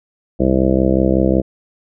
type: harmonic tone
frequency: 65.41 Hz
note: C2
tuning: in tune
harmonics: 1 / 2 / 3 / 4 / 5 / 6 / 7 / 8 / 9 / 10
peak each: -20 / -23 / -17 / -24 / -17 / -23 / -24 / -20 / -24 / -26 dBFS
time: 0.39-1.42 s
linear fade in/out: 20 ms
effects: none